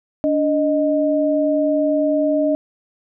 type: tone pair together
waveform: sine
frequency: 290 / 619.1 Hz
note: D4 / D#5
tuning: -22 / -9 cents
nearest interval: octave + minor second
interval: 1313 cents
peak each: -18 / -17 dBFS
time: 0.24-2.55 s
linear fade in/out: 0 ms
effects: none